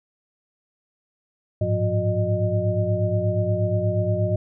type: tone cluster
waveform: sine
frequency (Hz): 101.5 / 109.9 / 177.9 / 361.8 / 613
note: G#2 / A2 / F3 / F#4 / D#5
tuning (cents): -39 / -2 / +32 / -39 / -26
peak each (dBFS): -23 / -25 / -29 / -31 / -25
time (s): 1.61-4.36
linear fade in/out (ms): 5
effects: none